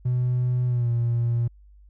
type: tone with pitch glide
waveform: triangle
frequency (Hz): 124.5 to 118.19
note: B2 to A#2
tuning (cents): +14 to +24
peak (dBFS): -17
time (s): 0.05-1.48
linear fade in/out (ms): 10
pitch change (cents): -90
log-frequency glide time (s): 0.66-0.9
effects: tanh soft clip ceiling -16 dBFS + added 50 Hz sine -48 dBFS peak until 1.89 s